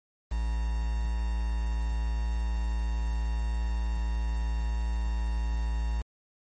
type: tone with quantisation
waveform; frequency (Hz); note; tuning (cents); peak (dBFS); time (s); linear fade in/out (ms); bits
triangle; 56.3; A1; +40; -24; 0.31-6.02; 10; 7
effects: MP3 32 kbps